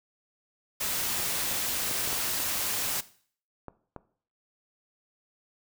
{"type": "noise", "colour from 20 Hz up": "white", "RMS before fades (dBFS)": -30, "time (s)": [0.8, 3.01], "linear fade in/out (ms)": 10}
{"type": "clicks", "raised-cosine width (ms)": 1, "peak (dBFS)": -25, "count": 8, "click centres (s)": [1.2, 1.514, 1.913, 2.076, 2.129, 2.402, 3.683, 3.963]}
{"effects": ["noise-tail reverb RT60 0.5 s tail -17 dB re dry"]}